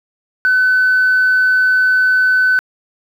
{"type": "tone", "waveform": "sine", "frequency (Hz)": 1510, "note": "F#6", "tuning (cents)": 35, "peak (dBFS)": -8, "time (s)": [0.45, 2.59], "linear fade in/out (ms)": 0, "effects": ["tanh soft clip ceiling -6 dBFS", "7-bit"]}